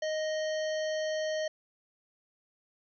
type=harmonic tone with a mistuned harmonic; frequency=622.3 Hz; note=D#5; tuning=in tune; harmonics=1 / 3 / 5 / 7 / 9 / 10; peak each=-30 / -40 / -44 / -47 / -49 / -50 dBFS; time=0.02-1.48 s; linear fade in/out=5 ms; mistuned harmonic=10; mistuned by=-15 cents; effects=none